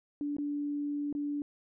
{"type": "tone with dropouts", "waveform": "sine", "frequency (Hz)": 290.3, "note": "D4", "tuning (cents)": -20, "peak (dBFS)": -31, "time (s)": [0.21, 1.42], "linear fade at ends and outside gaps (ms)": 1, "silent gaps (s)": [[0.367, 0.384], [1.127, 1.15]], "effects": []}